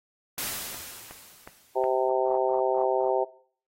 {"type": "noise with exponential decay", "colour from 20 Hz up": "white", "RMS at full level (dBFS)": -30, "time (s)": [0.38, 2.09], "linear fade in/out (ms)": 2, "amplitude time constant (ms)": 370}
{"type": "click train", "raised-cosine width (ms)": 0.5, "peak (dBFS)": -27, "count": 5, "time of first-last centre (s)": [0.38, 1.84], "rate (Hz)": 2.74}
{"type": "harmonic tone", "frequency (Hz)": 129.7, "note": "C3", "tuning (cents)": -15, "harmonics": [3, 4, 5, 6, 7], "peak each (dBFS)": [-27, -28, -29, -30, -30], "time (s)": [1.75, 3.25], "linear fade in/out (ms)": 20}
{"effects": ["noise-tail reverb RT60 0.5 s tail -18 dB re dry", "AAC 48 kbps"]}